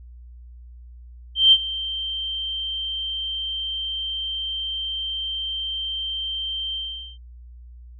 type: tone with ADSR envelope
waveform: sine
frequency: 3136 Hz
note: G7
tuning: in tune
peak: -8 dBFS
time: 1.35-7.18 s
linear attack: 170 ms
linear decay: 53 ms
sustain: -17 dB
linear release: 440 ms
effects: added 60 Hz sine -40 dBFS peak until 7.99 s